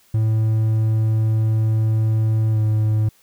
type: tone with pitch glide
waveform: triangle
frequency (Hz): 110 to 108.11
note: A2 to A2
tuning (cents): 0 to -30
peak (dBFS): -13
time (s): 0.14-3.09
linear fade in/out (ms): 5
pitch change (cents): -30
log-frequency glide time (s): 2.52-2.58
effects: white hiss -56 dBFS RMS until 3.22 s